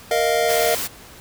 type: chord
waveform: square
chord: Bb suspended fourth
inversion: none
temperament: equal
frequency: 466.2 / 622.3 / 698.5 Hz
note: Bb4 / Eb5 / F5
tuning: 0 / 0 / 0 cents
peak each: -22 dBFS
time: 0.11-0.75 s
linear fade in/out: 2 ms
type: noise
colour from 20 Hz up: white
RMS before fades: -26 dBFS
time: 0.48-0.88 s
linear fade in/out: 20 ms
effects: pink hiss -43 dBFS RMS until 1.2 s